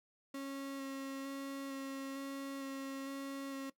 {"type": "tone with vibrato", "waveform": "35% pulse", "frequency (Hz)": 272.8, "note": "C#4", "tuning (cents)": -28, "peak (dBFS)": -39, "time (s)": [0.34, 3.7], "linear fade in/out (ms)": 5, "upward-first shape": "square", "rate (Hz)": 1.1, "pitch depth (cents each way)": 10, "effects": ["noise-tail reverb RT60 0.1 s tail -18 dB re dry"]}